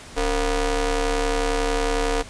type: ring-modulated tone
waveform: sawtooth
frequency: 247.5 Hz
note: B3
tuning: 4 cents sharp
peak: -13 dBFS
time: 0.16-2.23 s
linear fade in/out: 20 ms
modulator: 212 Hz
effects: pink hiss -41 dBFS RMS until 2.29 s + resampled to 22050 Hz